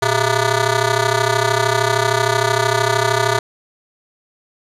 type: ring-modulated tone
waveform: 10% pulse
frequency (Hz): 266.9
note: C4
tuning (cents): +35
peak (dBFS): -3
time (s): 0.02-3.39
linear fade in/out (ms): 5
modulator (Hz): 150
effects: low-pass 9000 Hz 12 dB/octave